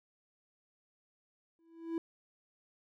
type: tone with exponential growth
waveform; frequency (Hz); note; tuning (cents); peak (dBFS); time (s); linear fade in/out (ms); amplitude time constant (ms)
triangle; 330.4; E4; +4; -28; 1.59-1.98; 1; 84
effects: none